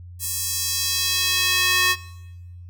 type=tone with high-pass filter sweep; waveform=square; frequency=366.1 Hz; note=F#4; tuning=18 cents flat; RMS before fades=-22 dBFS; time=0.19-1.96 s; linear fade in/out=50 ms; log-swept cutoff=9100 to 1700 Hz; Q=1.1; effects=noise-tail reverb RT60 1.0 s tail -20 dB re dry + added 88 Hz sine -37 dBFS peak until 2.69 s